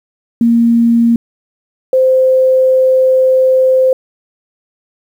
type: tone pair in turn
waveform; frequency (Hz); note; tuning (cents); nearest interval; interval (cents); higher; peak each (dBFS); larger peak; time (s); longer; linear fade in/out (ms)
sine; 233.1 / 519.5; A#3 / C5; 0 / -12; octave + major second; 1388; second; -6; neither; 0.41-1.16 / 1.93-3.93; second; 2
effects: 7-bit